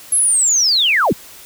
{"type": "linear sweep", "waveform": "sine", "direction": "down", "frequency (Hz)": [11175, 103.1], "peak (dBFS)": -11, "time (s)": [0.12, 1.13], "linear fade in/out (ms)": 5, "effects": ["white hiss -39 dBFS RMS until 1.45 s"]}